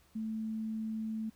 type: tone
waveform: sine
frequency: 220 Hz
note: A3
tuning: in tune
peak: -34 dBFS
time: 0.15-1.3 s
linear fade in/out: 10 ms
effects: added 71 Hz sine -68 dBFS peak until 1.35 s + pink hiss -67 dBFS RMS until 1.35 s